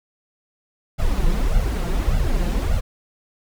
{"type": "noise with flanger", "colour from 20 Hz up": "brown", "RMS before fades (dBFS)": -19, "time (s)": [0.98, 2.81], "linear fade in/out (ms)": 20, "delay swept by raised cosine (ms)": [1.4, 5.8], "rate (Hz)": 1.7, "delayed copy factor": 1, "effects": []}